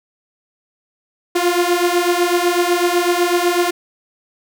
sawtooth beating tone pair, 347.4 / 355.4 Hz, F4 / F4, -9 / +30 cents, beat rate 8 Hz, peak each -13 dBFS, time 1.35-3.71 s, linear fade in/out 10 ms, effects none

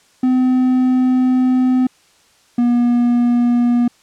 triangle tone pair in turn, 255 / 240.7 Hz, C4 / B3, -44 / -44 cents, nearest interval minor second, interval 100 cents, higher first, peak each -9 dBFS, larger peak neither, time 0.23-1.87 / 2.58-3.88 s, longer first, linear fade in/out 5 ms, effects white hiss -53 dBFS RMS until 4.02 s + low-pass 8000 Hz 12 dB/octave

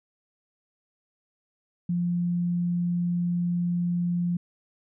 sine tone, 174.61 Hz, F3, in tune, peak -23 dBFS, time 1.89-4.37 s, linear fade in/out 5 ms, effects none

